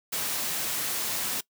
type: noise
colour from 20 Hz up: white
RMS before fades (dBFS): -30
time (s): 0.12-1.41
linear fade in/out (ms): 10
effects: noise-tail reverb RT60 0.1 s tail -21 dB re dry + high-pass 100 Hz 12 dB/octave